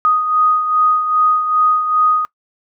sine beating tone pair, 1244.5 / 1247 Hz, D#6 / D#6, 0 / +3 cents, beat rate 2.5 Hz, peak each -12 / -20 dBFS, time 0.05-2.25 s, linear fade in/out 0 ms, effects noise-tail reverb RT60 0.1 s tail -22 dB re dry

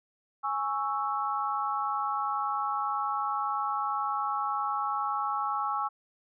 sine chord, C# minor, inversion second, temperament equal, 830.6 / 1108.7 / 1318.5 Hz, G#5 / C#6 / E6, 0 / 0 / 0 cents, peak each -32 dBFS, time 0.43-5.89 s, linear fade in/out 20 ms, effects none

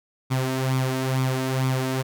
sawtooth tone with flanger, 130.81 Hz, C3, in tune, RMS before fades -24 dBFS, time 0.3-2.03 s, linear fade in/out 20 ms, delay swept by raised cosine 0.85 to 3.25 ms, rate 2.2 Hz, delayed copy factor +0.6, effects none

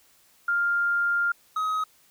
sine / triangle tone pair in turn, 1400 / 1266.1 Hz, F6 / D#6, +4 / +30 cents, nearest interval major second, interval 174 cents, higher first, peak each -21 / -22 dBFS, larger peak first, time 0.48-1.32 / 1.56-1.84 s, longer first, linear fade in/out 5 ms, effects white hiss -60 dBFS RMS until 2.1 s

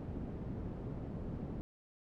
white low-pass noise, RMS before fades -42 dBFS, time 0-1.61 s, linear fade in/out 0 ms, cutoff 230 Hz, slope 12 dB/octave, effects none

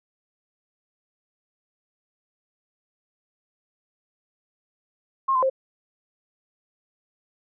sine tone with pitch steps, 1071 / 1027 / 530 Hz, C6 / C6 / C5, +40 / -33 / +22 cents, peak -18 dBFS, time 5.28-5.499 s, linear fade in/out 10 ms, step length 73 ms, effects none

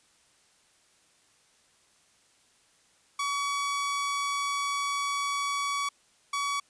sawtooth tone bursts at uneven times, 1133 Hz, C#6, 37 cents sharp, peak -24 dBFS, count 2, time 3.19-5.89 / 6.33-6.6 s, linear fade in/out 5 ms, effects white hiss -64 dBFS RMS until 6.69 s + resampled to 22050 Hz

